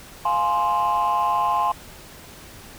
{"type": "chord", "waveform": "sine", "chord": "F minor", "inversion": "none", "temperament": "just", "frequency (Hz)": [698.5, 838.1, 1047.7], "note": ["F5", "Ab5", "C6"], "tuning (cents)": [0, 16, 2], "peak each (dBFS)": [-25, -21, -19], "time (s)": [0.25, 1.72], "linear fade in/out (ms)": 5, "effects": ["tanh soft clip ceiling -14 dBFS", "pink hiss -43 dBFS RMS until 2.78 s"]}